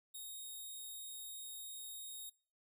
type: tone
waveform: 5% pulse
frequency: 3729 Hz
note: A#7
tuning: in tune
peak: -38 dBFS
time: 0.14-2.3 s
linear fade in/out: 10 ms
effects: noise-tail reverb RT60 0.5 s tail -25 dB re dry